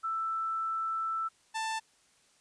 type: tone pair in turn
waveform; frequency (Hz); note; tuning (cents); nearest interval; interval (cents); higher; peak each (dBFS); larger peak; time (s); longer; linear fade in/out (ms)
sine / sawtooth; 1325 / 886; E6 / A5; +9 / +12; perfect fifth; 697; first; -30 / -28; second; 0.03-1.29 / 1.54-1.8; first; 20
effects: white hiss -66 dBFS RMS until 2.4 s + resampled to 22050 Hz